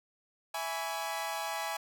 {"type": "chord", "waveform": "sawtooth", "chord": "C# minor seventh", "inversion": "first", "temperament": "equal with one note detuned", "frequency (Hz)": [659.3, 830.6, 987.8, 1136], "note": ["E5", "G#5", "B5", "C#6"], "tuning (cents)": [0, 0, 0, 42], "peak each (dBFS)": [-36, -33, -38, -39], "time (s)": [0.54, 1.77], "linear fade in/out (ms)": 5, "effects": []}